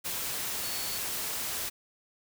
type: tone in noise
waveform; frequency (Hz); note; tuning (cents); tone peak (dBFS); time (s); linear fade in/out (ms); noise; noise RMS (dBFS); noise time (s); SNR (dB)
sine; 4435; C#8; 0; -40; 0.62-0.99; 20; white; -34; 0.04-1.7; -9
effects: none